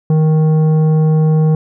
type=tone with tanh clipping; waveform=triangle; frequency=156.4 Hz; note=D#3; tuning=9 cents sharp; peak=-10 dBFS; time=0.1-1.55 s; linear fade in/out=2 ms; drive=14 dB; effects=none